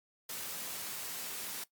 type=high-pass noise; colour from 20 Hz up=white; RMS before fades=-41 dBFS; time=0.29-1.64 s; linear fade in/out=5 ms; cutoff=120 Hz; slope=24 dB/octave; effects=noise-tail reverb RT60 0.1 s tail -18 dB re dry + Opus 48 kbps